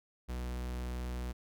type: tone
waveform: 45% pulse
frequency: 61.5 Hz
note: B1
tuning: 7 cents flat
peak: -36 dBFS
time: 0.28-1.33 s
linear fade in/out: 20 ms
effects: none